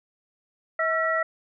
sine tone cluster, 644 / 1346 / 1929 Hz, E5 / E6 / B6, -41 / +36 / -41 cents, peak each -26 dBFS, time 0.79-1.23 s, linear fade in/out 5 ms, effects none

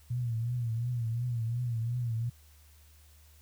sine tone with vibrato, 118.2 Hz, A#2, 24 cents sharp, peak -29 dBFS, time 0.1-2.3 s, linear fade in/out 10 ms, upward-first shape triangle, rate 2.8 Hz, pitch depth 100 cents each way, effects added 75 Hz sine -56 dBFS peak until 3.41 s + white hiss -63 dBFS RMS until 3.41 s

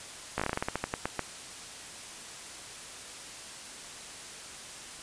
slowing click train, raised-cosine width 0.5 ms, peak -14 dBFS, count 15, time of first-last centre 0.38-1.193 s, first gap 16 ms, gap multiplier 1.18, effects white hiss -44 dBFS RMS until 5.02 s + resampled to 22050 Hz

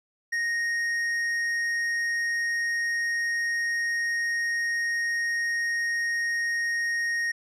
sine tone with tanh clipping, 1864.7 Hz, A#6, in tune, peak -26 dBFS, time 0.32-7.32 s, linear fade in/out 10 ms, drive 8 dB, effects none

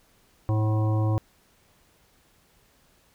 harmonic tone, 108.1 Hz, A2, 30 cents flat, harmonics 1 / 3 / 5 / 7 / 9 / 10, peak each -21 / -31 / -35 / -38 / -40 / -41 dBFS, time 0.49-1.18 s, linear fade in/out 0 ms, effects pink hiss -62 dBFS RMS until 3.14 s

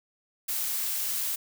blue noise, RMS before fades -30 dBFS, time 0.48-1.36 s, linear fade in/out 10 ms, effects none

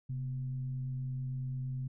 sine tone with frequency modulation, 130.81 Hz, C3, in tune, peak -34 dBFS, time 0.09-1.88 s, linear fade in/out 10 ms, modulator 109 Hz, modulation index 0.28, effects none

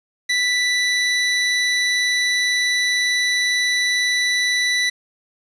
25% pulse tone, 1975.5 Hz, B6, in tune, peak -13 dBFS, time 0.29-4.9 s, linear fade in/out 10 ms, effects resampled to 22050 Hz + 7-bit

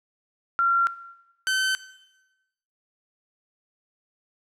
sine / sawtooth tone pair in turn, 1374 / 1532.9 Hz, F6 / G6, -29 / -39 cents, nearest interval major second, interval 190 cents, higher second, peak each -18 dBFS, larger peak neither, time 0.59-0.87 / 1.47-1.75 s, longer neither, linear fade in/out 0 ms, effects noise-tail reverb RT60 1.0 s tail -17 dB re dry + low-pass 10000 Hz 12 dB/octave

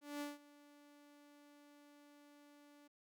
sawtooth tone with ADSR envelope, 290.7 Hz, D4, 18 cents flat, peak -37 dBFS, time 0.01-2.88 s, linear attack 200 ms, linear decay 170 ms, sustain -21 dB, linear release 11 ms, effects none

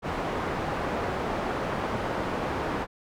white low-pass noise, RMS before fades -30 dBFS, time 0.02-2.87 s, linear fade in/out 50 ms, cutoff 970 Hz, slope 12 dB/octave, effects none

